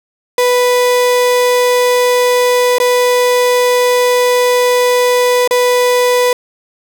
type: tone with dropouts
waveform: 35% pulse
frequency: 493.9 Hz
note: B4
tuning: in tune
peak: -7 dBFS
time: 0.38-6.33 s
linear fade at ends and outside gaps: 2 ms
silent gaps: 2.784-2.8 / 5.476-5.509 s
effects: none